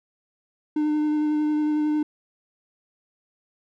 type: tone with vibrato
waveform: triangle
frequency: 302.2 Hz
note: D4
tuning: 50 cents sharp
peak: -18 dBFS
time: 0.76-2.03 s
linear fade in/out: 5 ms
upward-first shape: sine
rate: 11 Hz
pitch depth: 12 cents each way
effects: none